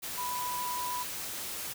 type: tone in noise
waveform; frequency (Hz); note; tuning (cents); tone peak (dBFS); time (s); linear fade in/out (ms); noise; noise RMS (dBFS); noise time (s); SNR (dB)
sine; 987.8; B5; 0; -33; 0.17-1.04; 20; white; -38; 0.02-1.74; +2
effects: none